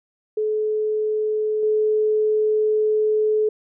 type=tone with level steps; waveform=sine; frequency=429.3 Hz; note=A4; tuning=43 cents flat; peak=-19 / -16 dBFS; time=0.37-3.49 s; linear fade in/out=5 ms; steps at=1.63 s; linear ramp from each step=2 ms; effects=none